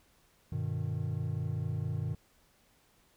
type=chord; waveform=triangle; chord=G augmented; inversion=none; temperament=just; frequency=98 / 122.5 / 153.12 Hz; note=G2 / B2 / D#3; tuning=0 / -14 / -27 cents; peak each=-34 dBFS; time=0.52-2.15 s; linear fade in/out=5 ms; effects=pink hiss -67 dBFS RMS until 3.16 s